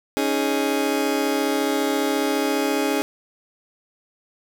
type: chord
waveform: 30% pulse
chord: C# suspended second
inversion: none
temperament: just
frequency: 277.2 / 311.8 / 415.8 Hz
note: C#4 / D#4 / G#4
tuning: 0 / +4 / +2 cents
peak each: -21 / -23 / -22 dBFS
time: 0.17-3.02 s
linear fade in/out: 0 ms
effects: none